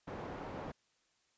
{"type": "low-pass noise", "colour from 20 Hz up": "white", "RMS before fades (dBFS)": -44, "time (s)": [0.07, 0.72], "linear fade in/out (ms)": 10, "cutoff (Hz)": 790, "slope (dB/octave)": 12, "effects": ["white hiss -75 dBFS RMS until 1.37 s", "resampled to 16000 Hz"]}